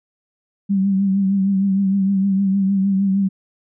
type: tone with vibrato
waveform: sine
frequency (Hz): 194.9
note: G3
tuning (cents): -10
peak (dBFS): -14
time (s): 0.69-3.29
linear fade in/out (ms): 20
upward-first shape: triangle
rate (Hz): 6.5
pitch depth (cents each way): 53
effects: none